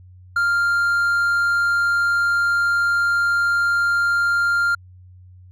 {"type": "tone", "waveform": "triangle", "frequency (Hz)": 1396.9, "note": "F6", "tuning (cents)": 0, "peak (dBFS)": -14, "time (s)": [0.36, 4.75], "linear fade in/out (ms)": 5, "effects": ["added 91 Hz sine -42 dBFS peak until 5.51 s"]}